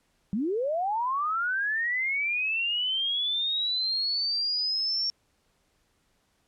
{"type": "linear sweep", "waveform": "sine", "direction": "up", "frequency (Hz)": [182.9, 5510], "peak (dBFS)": -25, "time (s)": [0.33, 5.1], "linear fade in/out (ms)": 0, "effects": ["pink hiss -70 dBFS RMS until 6.47 s", "low-pass 11000 Hz 12 dB/octave"]}